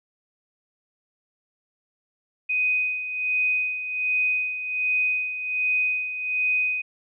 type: tone with tremolo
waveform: sine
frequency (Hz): 2500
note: D#7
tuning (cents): +8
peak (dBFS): -19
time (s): 2.49-6.82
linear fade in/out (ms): 10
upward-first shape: sine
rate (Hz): 1.3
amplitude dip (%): 65
effects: none